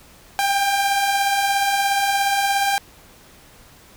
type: beating tone pair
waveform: sawtooth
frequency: 780 / 797 Hz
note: G5 / G5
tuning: -9 / +28 cents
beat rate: 17 Hz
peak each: -23 / -14 dBFS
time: 0.39-2.78 s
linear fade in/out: 0 ms
effects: pink hiss -48 dBFS RMS until 3.96 s